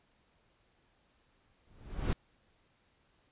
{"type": "noise with exponential growth", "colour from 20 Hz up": "brown", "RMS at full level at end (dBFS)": -26, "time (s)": [1.67, 2.13], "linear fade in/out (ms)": 1, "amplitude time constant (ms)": 99, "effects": ["pink hiss -71 dBFS RMS until 3.31 s", "resampled to 8000 Hz"]}